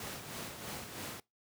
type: noise with tremolo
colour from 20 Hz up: pink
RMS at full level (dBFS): -41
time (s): 0-1.2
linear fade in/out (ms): 2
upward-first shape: sine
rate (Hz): 3.1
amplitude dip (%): 50
effects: noise-tail reverb RT60 0.2 s tail -23 dB re dry + high-pass 100 Hz 12 dB/octave